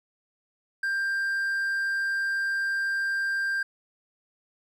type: tone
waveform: triangle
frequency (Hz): 1587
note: G6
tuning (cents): +21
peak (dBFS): -23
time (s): 0.83-3.63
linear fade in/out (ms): 5
effects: none